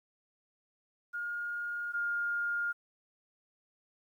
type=tone pair in turn; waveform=sine; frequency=1423 / 1413.2 Hz; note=F6 / F6; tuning=+32 / +20 cents; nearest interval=unison; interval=12 cents; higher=first; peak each=-34 / -30 dBFS; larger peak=second; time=1.13-1.93 / 1.93-2.73 s; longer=neither; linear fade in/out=20 ms; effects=11-bit